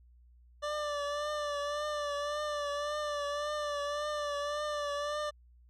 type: tone with vibrato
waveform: 25% pulse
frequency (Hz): 587.3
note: D5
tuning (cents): 0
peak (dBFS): -29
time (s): 0.62-5.31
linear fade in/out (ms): 20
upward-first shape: triangle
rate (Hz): 1.8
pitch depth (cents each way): 44
effects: added 60 Hz sine -57 dBFS peak until 5.69 s + low-pass 6000 Hz 12 dB/octave